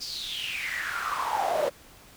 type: noise with high-pass filter sweep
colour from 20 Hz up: brown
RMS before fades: -30 dBFS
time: 0-1.7 s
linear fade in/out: 20 ms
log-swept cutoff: 5100 to 540 Hz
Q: 7.9
effects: pink hiss -52 dBFS RMS until 2.16 s